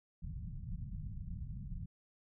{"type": "low-pass noise", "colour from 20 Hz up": "pink", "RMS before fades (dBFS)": -43, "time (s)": [0.22, 1.86], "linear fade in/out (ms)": 10, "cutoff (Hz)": 190, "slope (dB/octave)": 48, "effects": []}